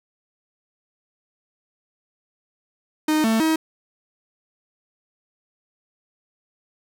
45% pulse tone with pitch steps, 308.7 / 223.2 / 318.3 Hz, D#4 / A3 / D#4, -14 / +25 / +39 cents, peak -17 dBFS, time 3.08-3.56 s, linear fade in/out 5 ms, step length 160 ms, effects none

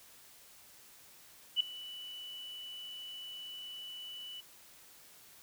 sine tone with ADSR envelope, 2968 Hz, F#7, 5 cents sharp, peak -23 dBFS, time 1.56-4.41 s, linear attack 44 ms, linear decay 3 ms, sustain -20 dB, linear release 12 ms, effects white hiss -58 dBFS RMS until 5.42 s

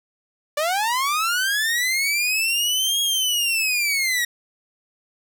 sawtooth linear two-way sweep, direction up then down, 573 to 3300 to 1881 Hz, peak -16 dBFS, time 0.57-4.25 s, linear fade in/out 5 ms, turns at 3.01 s, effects none

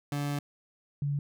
30% pulse / sine tone pair in turn, 144.1 / 143.02 Hz, D3 / D3, -33 / -46 cents, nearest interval unison, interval 13 cents, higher first, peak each -27 dBFS, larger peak neither, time 0.12-0.39 / 1.02-1.19 s, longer first, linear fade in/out 2 ms, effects none

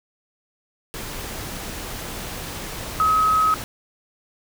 sine tone in noise, 1274 Hz, D#6, 41 cents sharp, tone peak -15 dBFS, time 3-3.54 s, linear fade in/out 0 ms, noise pink, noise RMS -32 dBFS, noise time 0.94-3.64 s, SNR +14 dB, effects none

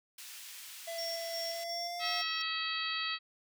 pink high-pass noise, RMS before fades -48 dBFS, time 0.18-1.64 s, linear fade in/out 5 ms, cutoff 2600 Hz, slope 12 dB/octave
square tone with pitch glide, 669 to 705.5 Hz, E5 to F5, +25 to +17 cents, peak -39 dBFS, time 0.87-2.22 s, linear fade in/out 10 ms, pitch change +92 cents, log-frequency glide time 1.49-2.09 s
triangle tone with tremolo, 5500 Hz, F8, 27 cents flat, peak -36 dBFS, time 0.98-2.42 s, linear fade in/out 5 ms, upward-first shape square, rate 2.8 Hz, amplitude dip 55%
harmonic tone, 647 Hz, E5, 32 cents flat, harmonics 2 / 3 / 4 / 5 / 6 / 7, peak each -40 / -40 / -40 / -40 / -40 / -40 dBFS, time 1.99-3.19 s, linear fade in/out 50 ms
effects none

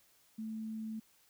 sine tone, 220 Hz, A3, in tune, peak -38 dBFS, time 0.38-1 s, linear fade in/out 10 ms, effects white hiss -68 dBFS RMS until 1.29 s

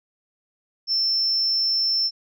sine tone, 5350 Hz, E8, 25 cents sharp, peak -18 dBFS, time 0.87-2.11 s, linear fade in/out 50 ms, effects tanh soft clip ceiling -14 dBFS

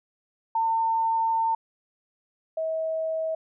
sine tone pair in turn, 903 / 641.8 Hz, A5 / E5, +45 / -46 cents, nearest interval tritone, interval 591 cents, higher first, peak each -21 / -25 dBFS, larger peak first, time 0.55-1.55 / 2.57-3.35 s, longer first, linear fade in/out 5 ms, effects none

